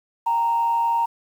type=tone pair together; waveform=sine; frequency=788 / 928 Hz; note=G5 / A#5; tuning=+9 / -8 cents; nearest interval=minor third; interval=283 cents; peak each=-29 / -17 dBFS; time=0.26-1.06 s; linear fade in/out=10 ms; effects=tanh soft clip ceiling -13 dBFS + 8-bit